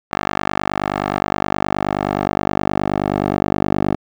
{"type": "tone with band-pass filter sweep", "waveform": "10% pulse", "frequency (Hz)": 49.54, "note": "G1", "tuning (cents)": 19, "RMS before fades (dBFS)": -20, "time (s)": [0.11, 3.96], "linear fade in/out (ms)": 20, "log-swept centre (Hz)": [1200, 450], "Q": 0.93, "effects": []}